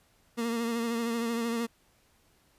30% pulse tone with vibrato, 232.2 Hz, A#3, 7 cents flat, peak -26 dBFS, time 0.37-1.67 s, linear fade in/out 20 ms, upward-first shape triangle, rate 13 Hz, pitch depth 43 cents each way, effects pink hiss -66 dBFS RMS until 2.58 s + resampled to 32000 Hz

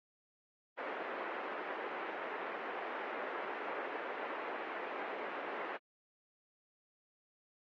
pink band-pass noise, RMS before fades -42 dBFS, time 0.77-5.78 s, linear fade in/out 20 ms, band 370 to 2100 Hz, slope 24 dB/octave, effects AAC 32 kbps

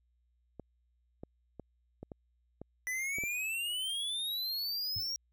clicks, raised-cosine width 2 ms, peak -30 dBFS, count 8, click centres 0.597 / 1.235 / 1.597 / 2.03 / 2.118 / 2.616 / 3.185 / 3.237 s
square exponential sweep, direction up, 1975.5 to 5660 Hz, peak -34 dBFS, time 2.87-5.16 s, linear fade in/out 0 ms
sine tone with exponential decay, 101.3 Hz, G#2, 43 cents flat, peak -36 dBFS, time 4.96-5.08 s, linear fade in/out 5 ms, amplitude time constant 24 ms
effects added 60 Hz sine -70 dBFS peak until 5.32 s

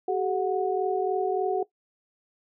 sine tone cluster, 380 / 423.4 / 732 Hz, F#4 / G#4 / F#5, +46 / +33 / -19 cents, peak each -26 / -29 / -28 dBFS, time 0.08-1.63 s, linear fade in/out 5 ms, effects noise-tail reverb RT60 0.1 s tail -18 dB re dry

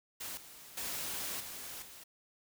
white noise with level steps, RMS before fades -42 / -53 / -39 / -45 / -52 dBFS, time 0.2-2.04 s, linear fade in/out 10 ms, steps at 0.37 / 0.77 / 1.4 / 1.82 s, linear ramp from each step 5 ms, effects none

